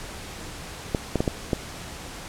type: clicks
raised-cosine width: 2 ms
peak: -8 dBFS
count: 5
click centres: 0.948 / 1.157 / 1.205 / 1.278 / 1.532 s
effects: pink hiss -38 dBFS RMS until 2.28 s + low-pass 10000 Hz 12 dB/octave